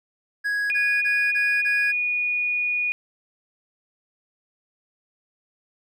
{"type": "tone bursts", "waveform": "triangle", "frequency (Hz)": 1661.2, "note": "G#6", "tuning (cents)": 0, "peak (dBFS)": -20, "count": 5, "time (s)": [0.44, 1.924], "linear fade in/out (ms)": 20, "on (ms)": 280, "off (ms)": 21}
{"type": "tone", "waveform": "sine", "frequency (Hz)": 2455, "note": "D#7", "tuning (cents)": -24, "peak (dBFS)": -21, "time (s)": [0.7, 2.92], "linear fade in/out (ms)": 0}
{"effects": []}